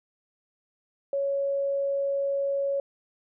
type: tone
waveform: sine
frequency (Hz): 556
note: C#5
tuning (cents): +5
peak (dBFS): -24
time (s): 1.13-2.8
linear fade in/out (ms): 2
effects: none